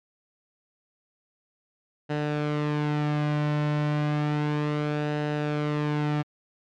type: tone with flanger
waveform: sawtooth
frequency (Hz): 149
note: D3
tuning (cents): +25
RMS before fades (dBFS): -26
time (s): 2.09-6.23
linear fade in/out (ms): 20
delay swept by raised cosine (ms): 0.88 to 2.48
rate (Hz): 0.32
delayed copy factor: -0.5
effects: low-pass 3000 Hz 12 dB/octave + MP3 96 kbps